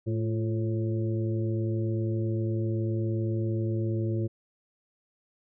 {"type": "harmonic tone with a mistuned harmonic", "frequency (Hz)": 109.9, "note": "A2", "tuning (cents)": -2, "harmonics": [1, 2, 3, 4, 5], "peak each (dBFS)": [-27, -36, -32, -43, -41], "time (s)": [0.06, 4.28], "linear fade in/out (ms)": 20, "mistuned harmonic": 3, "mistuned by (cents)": 64, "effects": []}